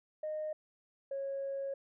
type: tone pair in turn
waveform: sine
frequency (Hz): 616 / 548.8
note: D#5 / C#5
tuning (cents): -17 / -17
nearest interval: major second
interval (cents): 200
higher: first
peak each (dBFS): -34 / -34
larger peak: neither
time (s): 0.23-0.53 / 1.11-1.74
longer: second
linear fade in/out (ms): 5
effects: tanh soft clip ceiling -31 dBFS